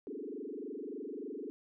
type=tone with frequency modulation; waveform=sine; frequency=352.6 Hz; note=F4; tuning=17 cents sharp; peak=-39 dBFS; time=0.07-1.5 s; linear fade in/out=0 ms; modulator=23.4 Hz; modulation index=4.1; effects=none